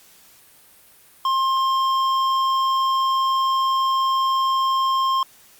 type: tone with hard clipping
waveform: sine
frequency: 1061 Hz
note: C6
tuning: 24 cents sharp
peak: -19 dBFS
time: 1.25-5.23 s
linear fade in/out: 2 ms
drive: 9 dB
effects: white hiss -51 dBFS RMS until 5.59 s + Opus 48 kbps